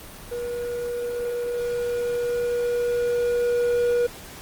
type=tone with level ramp; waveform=triangle; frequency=481.3 Hz; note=B4; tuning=45 cents flat; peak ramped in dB=-25 to -16 dBFS; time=0.31-4.07 s; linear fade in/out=10 ms; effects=pink hiss -41 dBFS RMS until 4.41 s + Opus 24 kbps